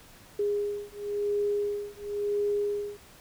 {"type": "beating tone pair", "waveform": "sine", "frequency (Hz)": [410, 410.96], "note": ["G#4", "G#4"], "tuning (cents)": [-22, -18], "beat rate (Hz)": 0.96, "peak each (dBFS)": -30, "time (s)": [0.39, 2.97], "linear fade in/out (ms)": 5, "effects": ["pink hiss -53 dBFS RMS until 3.2 s"]}